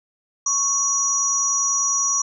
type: tone cluster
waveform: sine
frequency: 1103 / 5840 / 6650 Hz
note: C#6 / F#8 / G#8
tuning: -9 / -24 / +1 cents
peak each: -27 / -19 / -25 dBFS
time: 0.46-2.22 s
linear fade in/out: 5 ms
effects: none